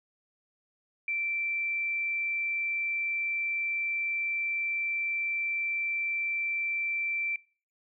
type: tone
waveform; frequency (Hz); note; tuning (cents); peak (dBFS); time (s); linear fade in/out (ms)
sine; 2342; D7; -5; -28; 1.08-7.36; 2
effects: noise-tail reverb RT60 0.5 s tail -26 dB re dry

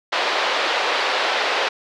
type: band-pass noise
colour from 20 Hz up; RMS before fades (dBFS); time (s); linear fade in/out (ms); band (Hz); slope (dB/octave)
pink; -21; 0.12-1.69; 10; 470 to 4300; 24
effects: none

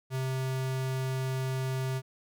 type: tone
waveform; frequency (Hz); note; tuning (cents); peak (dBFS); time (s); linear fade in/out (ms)
square; 131.2; C3; +5; -30; 0.1-2.02; 50
effects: none

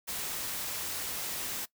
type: noise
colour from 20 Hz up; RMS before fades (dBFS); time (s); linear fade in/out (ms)
white; -36; 0.07-1.66; 20
effects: noise-tail reverb RT60 0.1 s tail -20 dB re dry

